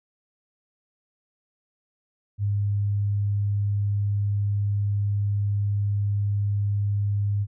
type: tone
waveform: sine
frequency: 101.8 Hz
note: G#2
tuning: 34 cents flat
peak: -21 dBFS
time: 2.38-7.47 s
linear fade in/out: 50 ms
effects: none